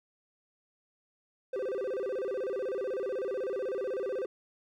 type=tone with vibrato; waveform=triangle; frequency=448.4 Hz; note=A4; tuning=33 cents sharp; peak=-29 dBFS; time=1.53-4.26 s; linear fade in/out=5 ms; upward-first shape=square; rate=16 Hz; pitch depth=240 cents each way; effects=none